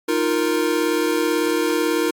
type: chord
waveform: square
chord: Eb suspended second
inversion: none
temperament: equal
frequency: 311.1 / 349.2 / 466.2 Hz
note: Eb4 / F4 / Bb4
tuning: 0 / 0 / 0 cents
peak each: -23 dBFS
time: 0.08-2.11 s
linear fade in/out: 10 ms
effects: AAC 64 kbps